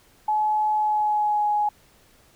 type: tone with pitch glide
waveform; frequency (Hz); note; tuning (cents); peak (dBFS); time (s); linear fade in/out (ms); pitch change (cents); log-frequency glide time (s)
sine; 853 to 835.9; G#5 to G#5; +46 to +11; -19; 0.28-1.69; 5; -35; 0.74-1.46
effects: pink hiss -57 dBFS RMS until 2.35 s